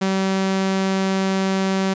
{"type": "tone", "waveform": "sawtooth", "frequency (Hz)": 191.7, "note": "G3", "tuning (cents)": -38, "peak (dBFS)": -14, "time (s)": [0.01, 1.94], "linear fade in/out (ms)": 10, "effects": ["resampled to 16000 Hz"]}